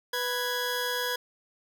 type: tone pair together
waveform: 20% pulse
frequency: 493.9 / 1661.3 Hz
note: B4 / G#6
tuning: 0 / 0 cents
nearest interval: octave + major sixth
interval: 2100 cents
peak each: -26 / -26 dBFS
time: 0.13-1.16 s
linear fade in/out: 5 ms
effects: none